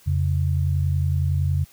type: tone pair together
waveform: sine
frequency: 86.5 / 137.31 Hz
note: F2 / C#3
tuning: -16 / -16 cents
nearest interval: minor sixth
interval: 800 cents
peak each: -20 / -23 dBFS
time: 0.06-1.65 s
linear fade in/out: 20 ms
effects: white hiss -53 dBFS RMS until 1.72 s